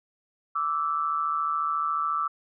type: tone pair together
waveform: sine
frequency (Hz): 1164.4 / 1318.5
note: D6 / E6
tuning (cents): -15 / 0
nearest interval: major second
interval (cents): 215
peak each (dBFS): -27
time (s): 0.55-2.28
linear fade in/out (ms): 10
effects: none